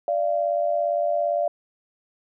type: tone pair together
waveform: sine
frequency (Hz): 587.3 / 684.9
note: D5 / F5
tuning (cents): 0 / -34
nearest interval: minor third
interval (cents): 266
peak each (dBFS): -23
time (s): 0.08-1.48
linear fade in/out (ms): 2
effects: none